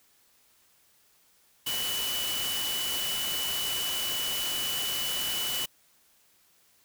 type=tone in noise; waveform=sine; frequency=2968 Hz; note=F#7; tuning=5 cents sharp; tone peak=-31 dBFS; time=1.66-5.66 s; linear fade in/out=10 ms; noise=white; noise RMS=-33 dBFS; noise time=1.66-5.66 s; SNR=-1 dB; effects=white hiss -64 dBFS RMS until 6.84 s